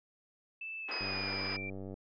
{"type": "tone with pitch glide", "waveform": "sine", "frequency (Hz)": [2639, 2351], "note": ["E7", "D7"], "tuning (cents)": [1, 1], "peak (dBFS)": -39, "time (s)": [0.61, 1.7], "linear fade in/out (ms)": 5, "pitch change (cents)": -200, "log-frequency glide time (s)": [0.8, 1.37]}
{"type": "band-pass noise", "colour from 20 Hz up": "white", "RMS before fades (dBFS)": -43, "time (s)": [0.88, 1.57], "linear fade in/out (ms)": 10, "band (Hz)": [290, 2300], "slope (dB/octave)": 24}
{"type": "tone", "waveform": "sine", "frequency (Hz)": 4974, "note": "D#8", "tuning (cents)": -1, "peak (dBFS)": -38, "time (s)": [0.91, 1.57], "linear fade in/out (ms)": 10}
{"type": "click train", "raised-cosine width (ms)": 2, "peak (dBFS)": -31, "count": 91, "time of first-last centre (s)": [1.01, 1.941], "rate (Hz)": 96.7}
{"effects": []}